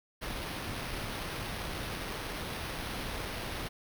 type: noise with sample-and-hold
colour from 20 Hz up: pink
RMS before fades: -38 dBFS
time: 0.21-3.69 s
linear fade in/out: 20 ms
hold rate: 7350 Hz
effects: none